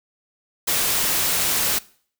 white noise, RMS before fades -21 dBFS, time 0.67-1.79 s, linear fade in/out 10 ms, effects noise-tail reverb RT60 0.5 s tail -21 dB re dry

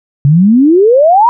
sine exponential sweep, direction up, 135.4 to 986 Hz, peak -3 dBFS, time 0.25-1.29 s, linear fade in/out 0 ms, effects none

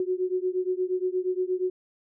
sine beating tone pair, 364.2 / 372.7 Hz, F#4 / F#4, -27 / +13 cents, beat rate 8.5 Hz, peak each -27 / -28 dBFS, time 0-1.7 s, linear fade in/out 2 ms, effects none

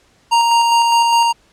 square tone with tremolo, 932.3 Hz, A#5, in tune, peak -10 dBFS, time 0.31-1.33 s, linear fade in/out 20 ms, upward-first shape square, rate 4.9 Hz, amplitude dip 25%, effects pink hiss -54 dBFS RMS until 1.52 s + low-pass 8000 Hz 12 dB/octave

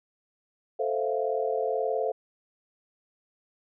sine chord, F major seventh, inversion first, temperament equal with one note detuned, 440 / 521.7 / 659.3 / 698.5 Hz, A4 / C5 / E5 / F5, 0 / -5 / 0 / 0 cents, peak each -29 / -30 / -33 / -32 dBFS, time 0.79-2.12 s, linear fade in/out 10 ms, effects none

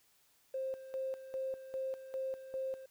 triangle tone with tremolo, 528 Hz, C5, 16 cents sharp, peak -31 dBFS, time 0.54-2.86 s, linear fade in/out 5 ms, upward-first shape square, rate 2.5 Hz, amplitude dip 80%, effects tanh soft clip ceiling -33 dBFS + white hiss -70 dBFS RMS until 2.9 s

